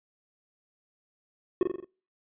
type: tone with echo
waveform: triangle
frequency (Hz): 364.4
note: F#4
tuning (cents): -26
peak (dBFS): -17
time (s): 1.61-1.63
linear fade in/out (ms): 2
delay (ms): 43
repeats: 5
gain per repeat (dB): -4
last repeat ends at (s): 1.845
effects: noise-tail reverb RT60 0.4 s tail -25 dB re dry + resampled to 8000 Hz